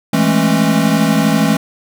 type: chord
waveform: square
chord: A major seventh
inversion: second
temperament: equal with one note detuned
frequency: 164.81 / 207.7 / 220 / 271 Hz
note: E3 / G#3 / A3 / C#4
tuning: 0 / 0 / 0 / -39 cents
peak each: -17 dBFS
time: 0.13-1.57 s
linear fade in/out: 5 ms
effects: none